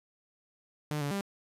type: tone with pitch steps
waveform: sawtooth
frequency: 150.1 / 143.3 / 198.7 Hz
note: D3 / D3 / G3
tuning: +38 / -42 / +24 cents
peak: -27 dBFS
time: 0.91-1.21 s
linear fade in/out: 0 ms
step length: 100 ms
effects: resampled to 32000 Hz + 10-bit